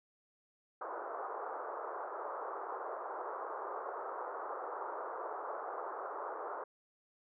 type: band-pass noise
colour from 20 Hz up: white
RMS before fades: -42 dBFS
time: 0.81-6.64 s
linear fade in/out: 5 ms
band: 380 to 1300 Hz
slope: 48 dB/octave
effects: none